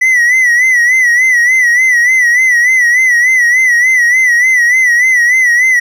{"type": "tone with vibrato", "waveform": "triangle", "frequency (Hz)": 1975.5, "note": "B6", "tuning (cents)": 0, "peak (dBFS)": -4, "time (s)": [0.01, 5.8], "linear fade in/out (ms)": 10, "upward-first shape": "sine", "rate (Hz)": 3.4, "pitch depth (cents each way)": 84, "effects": []}